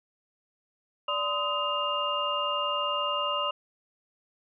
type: tone cluster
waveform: sine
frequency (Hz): 582 / 1026 / 1257 / 2810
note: D5 / C6 / D#6 / F7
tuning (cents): -16 / -34 / +17 / +10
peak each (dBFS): -33 / -32 / -31 / -31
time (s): 1.08-3.51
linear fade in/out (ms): 5
effects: none